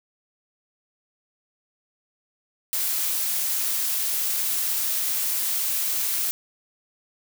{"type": "noise", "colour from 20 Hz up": "blue", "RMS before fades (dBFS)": -25, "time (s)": [2.73, 6.31], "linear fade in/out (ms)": 0, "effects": []}